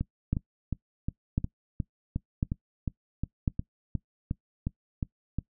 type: two click trains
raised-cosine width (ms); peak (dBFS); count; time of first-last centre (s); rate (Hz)
5; -17 / -13; 16 / 4; 0.01-5.386 / 0.33-3.478; 2.79 / 0.953
effects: noise-tail reverb RT60 0.1 s tail -21 dB re dry